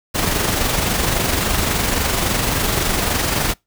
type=noise with amplitude modulation; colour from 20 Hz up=pink; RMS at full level=-17 dBFS; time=0.14-3.54 s; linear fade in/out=20 ms; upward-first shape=sine; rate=23.6 Hz; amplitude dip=40%; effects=noise-tail reverb RT60 0.2 s tail -25 dB re dry